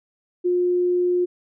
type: tone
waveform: sine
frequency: 356.8 Hz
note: F4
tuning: 37 cents sharp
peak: -17 dBFS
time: 0.44-1.26 s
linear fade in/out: 20 ms
effects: none